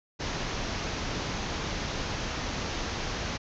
pink low-pass noise, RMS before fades -33 dBFS, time 0.19-3.38 s, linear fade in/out 20 ms, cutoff 6600 Hz, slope 96 dB/octave, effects none

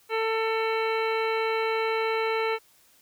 harmonic tone with a mistuned harmonic, 446.1 Hz, A4, 24 cents sharp, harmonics 1 / 2 / 3 / 4 / 5 / 6 / 7 / 9, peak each -26 / -31 / -33 / -39 / -33 / -38 / -43 / -42 dBFS, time 0.09-2.59 s, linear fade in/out 50 ms, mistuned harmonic 7, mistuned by -24 cents, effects white hiss -60 dBFS RMS until 3.01 s

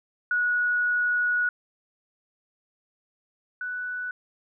sine tone pair in turn, 1461 / 1484 Hz, F#6 / F#6, -22 / +5 cents, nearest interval unison, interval 27 cents, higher second, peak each -21 / -29 dBFS, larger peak first, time 0.31-1.49 / 3.61-4.11 s, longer first, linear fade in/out 2 ms, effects none

